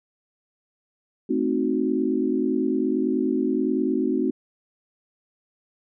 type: chord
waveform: sine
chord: A diminished seventh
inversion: none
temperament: equal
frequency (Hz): 220 / 261.6 / 311.1 / 370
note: A3 / C4 / Eb4 / Gb4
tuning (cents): 0 / 0 / 0 / 0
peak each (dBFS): -28 / -24 / -26 / -26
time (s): 1.29-4.31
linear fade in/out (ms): 10
effects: none